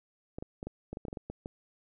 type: clicks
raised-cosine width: 2 ms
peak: -25 dBFS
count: 12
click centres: 0.385 / 0.425 / 0.629 / 0.67 / 0.93 / 0.971 / 1.052 / 1.083 / 1.129 / 1.172 / 1.3 / 1.459 s
effects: none